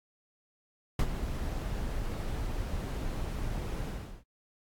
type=noise with ADSR envelope; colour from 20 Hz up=brown; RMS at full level=-23 dBFS; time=0.99-4.24 s; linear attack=4 ms; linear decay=60 ms; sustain=-11 dB; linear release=380 ms; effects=AAC 64 kbps